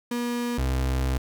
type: tone pair in turn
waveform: 35% pulse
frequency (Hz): 240.4 / 65.12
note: B3 / C2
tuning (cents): -46 / -8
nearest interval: octave + major seventh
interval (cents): 2262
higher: first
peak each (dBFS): -24 / -21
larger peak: second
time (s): 0.11-0.58 / 0.58-1.18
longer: second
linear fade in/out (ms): 5
effects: none